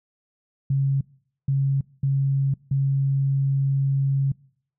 sine tone bursts at uneven times, 137 Hz, C#3, 20 cents flat, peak -18 dBFS, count 4, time 0.7-1.01 / 1.48-1.81 / 2.03-2.54 / 2.71-4.32 s, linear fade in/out 5 ms, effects noise-tail reverb RT60 0.6 s tail -24 dB re dry

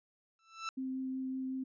sawtooth tone with exponential growth, 1327 Hz, E6, 11 cents sharp, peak -30 dBFS, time 0.39-0.69 s, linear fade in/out 1 ms, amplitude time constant 65 ms
sine tone with vibrato, 261.6 Hz, C4, in tune, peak -35 dBFS, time 0.77-1.64 s, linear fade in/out 10 ms, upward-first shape triangle, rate 5.4 Hz, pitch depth 9 cents each way
effects resampled to 16000 Hz

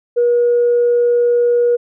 sine tone, 480.1 Hz, B4, 49 cents flat, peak -9 dBFS, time 0.16-1.77 s, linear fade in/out 20 ms, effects tanh soft clip ceiling -6 dBFS

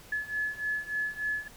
sine beating tone pair, 1710 / 1713.4 Hz, A6 / A6, -50 / -46 cents, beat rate 3.4 Hz, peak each -34 / -32 dBFS, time 0.12-1.48 s, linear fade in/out 5 ms, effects added 50 Hz sine -61 dBFS peak until 1.56 s + pink hiss -52 dBFS RMS until 1.56 s

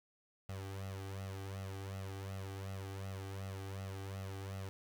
sawtooth tone with flanger, 96.9 Hz, G2, 20 cents flat, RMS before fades -44 dBFS, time 0.49-4.69 s, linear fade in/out 0 ms, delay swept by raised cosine 1.5 to 2.6 ms, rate 2.7 Hz, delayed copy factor +0.85, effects 11-bit

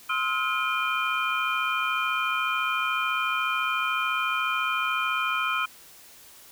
sine tone cluster, 1047 / 1285 / 1419 / 2424 / 3106 Hz, C6 / E6 / F6 / D#7 / G7, +1 / -45 / +27 / -46 / -17 cents, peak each -33 / -28 / -30 / -29 / -35 dBFS, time 0.09-5.66 s, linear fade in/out 10 ms, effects white hiss -50 dBFS RMS until 6.51 s

